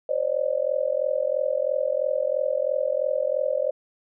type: tone cluster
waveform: sine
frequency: 521 / 564 / 607 Hz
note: C5 / C#5 / D#5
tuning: -7 / +30 / -43 cents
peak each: -26 dBFS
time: 0.09-3.71 s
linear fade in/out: 5 ms
effects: none